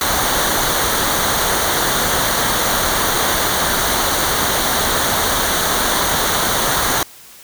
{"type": "noise with comb filter", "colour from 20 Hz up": "pink", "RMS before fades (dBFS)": -17, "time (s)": [0.01, 7.03], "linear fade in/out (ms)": 2, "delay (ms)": 0.39, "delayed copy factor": -0.65, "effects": ["white hiss -41 dBFS RMS until 7.43 s"]}